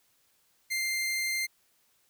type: tone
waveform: sawtooth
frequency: 2096 Hz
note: C7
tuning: 2 cents sharp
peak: -25 dBFS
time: 0.7-1.47 s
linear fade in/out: 20 ms
effects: white hiss -69 dBFS RMS until 2.09 s